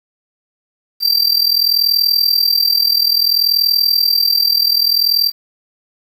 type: tone with amplitude modulation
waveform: square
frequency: 4699 Hz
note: D8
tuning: in tune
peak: -8 dBFS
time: 1-5.32 s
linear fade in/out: 50 ms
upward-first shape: sine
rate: 40.6 Hz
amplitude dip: 80%
effects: 7-bit